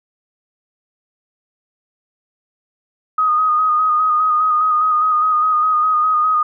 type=tone with vibrato; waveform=sine; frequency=1244.5 Hz; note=D#6; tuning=in tune; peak=-12 dBFS; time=3.18-6.43 s; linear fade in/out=5 ms; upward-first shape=square; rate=4.9 Hz; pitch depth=25 cents each way; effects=none